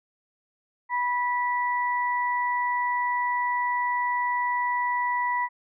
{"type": "tone pair together", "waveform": "sine", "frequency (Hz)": [980, 1960], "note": ["B5", "B6"], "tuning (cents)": [-14, -14], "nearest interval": "octave", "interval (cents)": 1200, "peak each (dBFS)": [-24, -29], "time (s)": [0.89, 5.49], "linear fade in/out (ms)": 50, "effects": []}